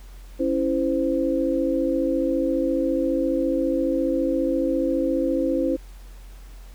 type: tone cluster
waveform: sine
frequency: 275.5 / 330.1 / 518 Hz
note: C#4 / E4 / C5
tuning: -11 / +2 / -17 cents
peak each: -24 dBFS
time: 0.39-5.77 s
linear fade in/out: 20 ms
effects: added 44 Hz sine -39 dBFS peak until 6.74 s + pink hiss -53 dBFS RMS until 6.74 s